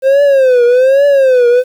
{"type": "tone with vibrato", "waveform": "triangle", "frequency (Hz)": 523.3, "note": "C5", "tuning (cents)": 0, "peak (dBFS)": -3, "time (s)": [0.02, 1.64], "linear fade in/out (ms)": 50, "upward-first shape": "triangle", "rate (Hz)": 1.2, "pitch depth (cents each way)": 170, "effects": ["7-bit"]}